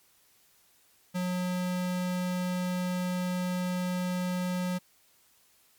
square tone, 180.9 Hz, F#3, 39 cents flat, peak -29 dBFS, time 1.14-4.79 s, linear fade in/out 20 ms, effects white hiss -64 dBFS RMS until 5.78 s + MP3 96 kbps

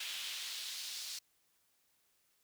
brown noise with high-pass filter sweep, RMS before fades -43 dBFS, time 0-1.19 s, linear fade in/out 5 ms, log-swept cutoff 3000 to 4700 Hz, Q 1.8, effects white hiss -75 dBFS RMS until 2.43 s

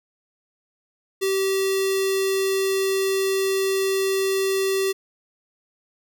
square tone with notch filter, 386.1 Hz, G4, 26 cents flat, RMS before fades -22 dBFS, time 1.21-4.93 s, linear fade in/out 20 ms, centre 850 Hz, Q 0.52, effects none

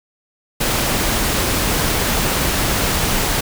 pink noise, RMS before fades -18 dBFS, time 0.6-3.41 s, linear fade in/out 10 ms, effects none

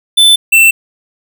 square tone pair in turn, 3520 / 2681 Hz, A7 / E7, 0 / +29 cents, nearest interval perfect fourth, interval 471 cents, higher first, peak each -4 dBFS, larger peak neither, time 0.17-0.36 / 0.52-0.71 s, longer neither, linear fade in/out 10 ms, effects none

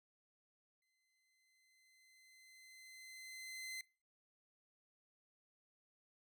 sawtooth tone with exponential growth, 2059 Hz, C7, 28 cents flat, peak -40 dBFS, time 0.82-3.81 s, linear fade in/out 2 ms, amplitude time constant 650 ms, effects noise-tail reverb RT60 0.4 s tail -23 dB re dry

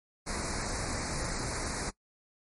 pink band-stop noise, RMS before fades -34 dBFS, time 0.26-1.91 s, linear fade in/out 20 ms, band 2400 to 4000 Hz, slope 96 dB/octave, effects noise-tail reverb RT60 0.1 s tail -21 dB re dry + MP3 48 kbps

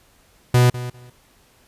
45% pulse tone with echo, 123.47 Hz, B2, in tune, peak -11 dBFS, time 0.54-0.7 s, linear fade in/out 5 ms, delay 200 ms, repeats 2, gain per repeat -15 dB, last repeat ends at 1.1 s, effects pink hiss -56 dBFS RMS until 1.67 s + resampled to 32000 Hz

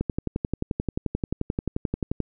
click train, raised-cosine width 3 ms, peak -12 dBFS, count 26, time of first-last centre 0.01-2.203 s, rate 11.4 Hz, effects none

